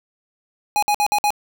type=tone bursts; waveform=square; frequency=830 Hz; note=G#5; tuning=1 cent flat; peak=-16 dBFS; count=5; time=0.76-1.305 s; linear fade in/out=0 ms; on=65 ms; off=55 ms; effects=none